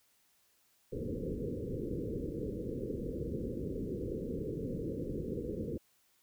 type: low-pass noise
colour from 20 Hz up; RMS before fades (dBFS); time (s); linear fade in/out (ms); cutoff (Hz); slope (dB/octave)
white; -38; 0.92-5.78; 10; 510; 96
effects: white hiss -71 dBFS RMS until 6.22 s